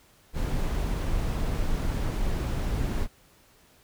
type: noise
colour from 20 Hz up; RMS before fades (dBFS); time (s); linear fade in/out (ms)
brown; -27; 0.33-3.08; 50
effects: pink hiss -59 dBFS RMS until 3.83 s